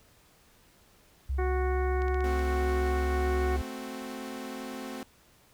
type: tone with pitch glide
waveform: sine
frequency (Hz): 67 to 69.28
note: C2 to C#2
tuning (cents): +42 to 0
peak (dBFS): -27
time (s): 1.29-3.62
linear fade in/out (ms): 10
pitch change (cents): +58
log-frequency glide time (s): 1.46-3.42
type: harmonic tone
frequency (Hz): 368.4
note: F#4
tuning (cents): -7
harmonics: 1 / 2 / 3 / 4 / 5 / 6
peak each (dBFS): -30 / -36 / -40 / -42 / -44 / -46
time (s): 1.38-3.57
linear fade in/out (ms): 10
type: click train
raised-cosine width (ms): 0.2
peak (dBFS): -29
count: 7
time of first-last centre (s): 2.02-2.393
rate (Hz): 16.1
type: chord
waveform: sawtooth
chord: F# diminished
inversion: first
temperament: equal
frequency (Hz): 220 / 261.6 / 370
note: A3 / C4 / F#4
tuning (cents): 0 / 0 / 0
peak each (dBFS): -38 / -35 / -40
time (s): 2.24-5.03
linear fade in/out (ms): 2
effects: pink hiss -61 dBFS RMS until 5.53 s